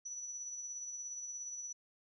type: tone with tremolo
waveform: sine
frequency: 5920 Hz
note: F#8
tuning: in tune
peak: -40 dBFS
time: 0.05-1.73 s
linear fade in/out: 10 ms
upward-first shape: sine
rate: 17 Hz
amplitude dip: 35%
effects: none